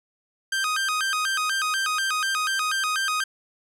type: tone with vibrato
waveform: sawtooth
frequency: 1402 Hz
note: F6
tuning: 6 cents sharp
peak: -19 dBFS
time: 0.52-3.24 s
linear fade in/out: 5 ms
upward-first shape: square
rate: 4.1 Hz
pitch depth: 200 cents each way
effects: low-pass 11000 Hz 12 dB/octave